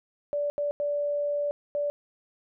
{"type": "tone bursts at uneven times", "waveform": "sine", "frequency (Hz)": 581, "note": "D5", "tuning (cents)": -19, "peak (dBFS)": -25, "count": 4, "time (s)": [[0.33, 0.5], [0.58, 0.71], [0.8, 1.51], [1.75, 1.9]], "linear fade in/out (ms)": 0, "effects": []}